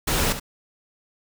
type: noise with echo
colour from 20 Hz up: pink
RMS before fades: -22 dBFS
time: 0.07-0.33 s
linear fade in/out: 10 ms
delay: 69 ms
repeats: 1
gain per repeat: -10 dB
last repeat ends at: 0.399 s
effects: none